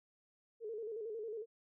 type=tone with vibrato; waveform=sine; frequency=440 Hz; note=A4; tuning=in tune; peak=-40 dBFS; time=0.6-1.46 s; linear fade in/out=50 ms; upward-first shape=square; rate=11 Hz; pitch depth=75 cents each way; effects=none